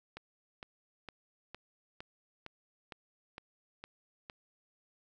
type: click train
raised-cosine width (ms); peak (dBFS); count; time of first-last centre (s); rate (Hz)
0.3; -28; 10; 0.17-4.298; 2.18
effects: none